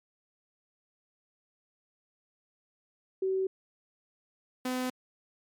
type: tone pair in turn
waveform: sine / sawtooth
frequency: 380.4 / 253.9 Hz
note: F#4 / B3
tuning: +48 / +48 cents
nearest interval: perfect fifth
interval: 700 cents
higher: first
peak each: -26 dBFS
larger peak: neither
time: 3.22-3.47 / 4.65-4.9 s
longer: neither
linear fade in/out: 5 ms
effects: MP3 96 kbps